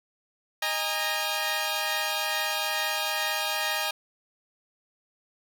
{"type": "chord", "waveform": "10% pulse", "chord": "D# suspended fourth", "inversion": "none", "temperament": "equal with one note detuned", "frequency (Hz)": [622.3, 814.9, 932.3], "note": ["D#5", "G#5", "A#5"], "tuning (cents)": [0, -33, 0], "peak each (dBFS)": [-23, -22, -23], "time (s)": [0.62, 3.91], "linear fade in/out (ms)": 5, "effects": []}